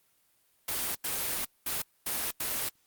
white noise bursts at uneven times, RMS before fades -32 dBFS, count 5, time 0.68-0.95 / 1.04-1.45 / 1.66-1.82 / 2.06-2.31 / 2.4-2.69 s, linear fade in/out 5 ms, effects white hiss -69 dBFS RMS until 2.86 s + Opus 32 kbps

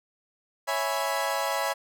30% pulse chord, C# minor seventh, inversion none, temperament equal, 554.4 / 659.3 / 830.6 / 987.8 Hz, C#5 / E5 / G#5 / B5, 0 / 0 / 0 / 0 cents, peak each -29 dBFS, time 0.67-1.74 s, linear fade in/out 20 ms, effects none

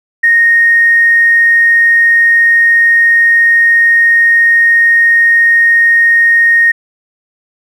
triangle tone with tanh clipping, 1857 Hz, A#6, 7 cents flat, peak -4 dBFS, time 0.23-6.72 s, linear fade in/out 10 ms, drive 2 dB, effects none

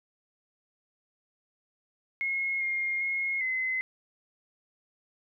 sine tone with pitch steps, 2163 / 2130 / 2157 / 2045 Hz, C#7 / C7 / C#7 / C7, -43 / +30 / -48 / -40 cents, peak -27 dBFS, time 2.21-3.81 s, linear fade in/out 0 ms, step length 400 ms, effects none

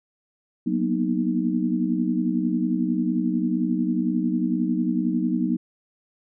sine chord, B major seventh, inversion second, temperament equal with one note detuned, 185 / 235.8 / 246.9 / 311.1 Hz, F#3 / A#3 / B3 / D#4, 0 / +20 / 0 / 0 cents, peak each -26 dBFS, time 0.66-5.57 s, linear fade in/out 10 ms, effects none

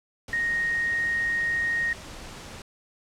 sine tone in noise, 1864.7 Hz, A#6, in tune, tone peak -23 dBFS, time 0.33-1.93 s, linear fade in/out 2 ms, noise pink, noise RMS -41 dBFS, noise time 0.28-2.62 s, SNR +15 dB, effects low-pass 8000 Hz 12 dB/octave

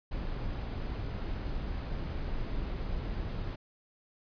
brown noise, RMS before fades -35 dBFS, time 0.11-3.56 s, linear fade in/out 10 ms, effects resampled to 11025 Hz

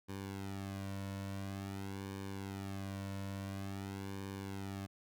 sawtooth tone with flanger, 97.8 Hz, G2, 4 cents flat, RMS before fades -43 dBFS, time 0.08-4.87 s, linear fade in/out 20 ms, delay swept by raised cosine 1.5 to 2.5 ms, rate 0.48 Hz, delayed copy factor -0.85, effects none

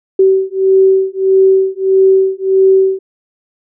sine beating tone pair, 382 / 383.6 Hz, G4 / G4, -45 / -37 cents, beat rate 1.6 Hz, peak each -10 dBFS, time 0.19-2.99 s, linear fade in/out 5 ms, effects none

